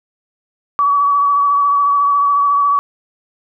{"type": "tone with vibrato", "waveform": "sine", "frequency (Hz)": 1139, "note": "C#6", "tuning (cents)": 47, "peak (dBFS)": -10, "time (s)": [0.79, 2.79], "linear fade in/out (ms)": 0, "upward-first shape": "triangle", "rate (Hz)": 14, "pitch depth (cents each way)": 30, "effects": []}